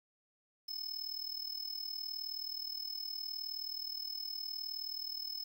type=tone with amplitude modulation; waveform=square; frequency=5210 Hz; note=E8; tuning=21 cents flat; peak=-36 dBFS; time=0.68-5.44 s; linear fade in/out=10 ms; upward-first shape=sine; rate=39.2 Hz; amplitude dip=80%; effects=11-bit